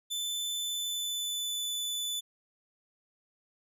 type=tone with pitch glide; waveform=sawtooth; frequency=3520 to 3490 Hz; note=A7 to A7; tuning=0 to -15 cents; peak=-29 dBFS; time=0.1-2.21 s; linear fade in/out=20 ms; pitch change=-15 cents; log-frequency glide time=0.53-1.67 s; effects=none